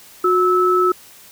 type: tone pair together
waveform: sine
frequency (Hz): 363.5 / 1304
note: F#4 / E6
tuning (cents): -31 / -19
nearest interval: octave + minor seventh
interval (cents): 2212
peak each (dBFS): -15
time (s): 0.24-0.92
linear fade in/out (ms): 5
effects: white hiss -44 dBFS RMS until 1.31 s